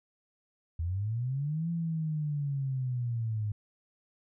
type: linear two-way sweep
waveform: sine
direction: up then down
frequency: 78.9 to 170.1 to 103.4 Hz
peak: -29 dBFS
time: 0.79-3.52 s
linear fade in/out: 5 ms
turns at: 1.7 s
effects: none